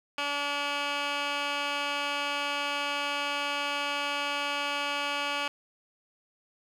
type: tone with band-pass filter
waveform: 15% pulse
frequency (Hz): 287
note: D4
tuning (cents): -40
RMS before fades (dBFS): -31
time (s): 0.18-5.48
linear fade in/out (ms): 2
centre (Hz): 2300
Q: 1.5
effects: 10-bit